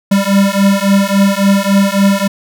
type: beating tone pair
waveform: square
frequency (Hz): 196 / 199.6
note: G3 / G3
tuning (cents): 0 / +32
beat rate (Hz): 3.6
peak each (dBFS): -12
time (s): 0.11-2.28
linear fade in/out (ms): 10
effects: none